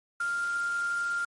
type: tone in noise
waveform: sine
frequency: 1396.9 Hz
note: F6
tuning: in tune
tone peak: -27 dBFS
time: 0.2-1.25 s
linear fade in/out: 5 ms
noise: white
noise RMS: -45 dBFS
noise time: 0.2-1.25 s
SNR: +15 dB
effects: MP3 48 kbps